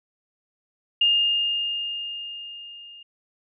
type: tone with level ramp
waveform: sine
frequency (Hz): 2825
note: F7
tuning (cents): +19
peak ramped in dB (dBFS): -15 to -42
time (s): 1.01-3.03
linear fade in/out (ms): 5
effects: none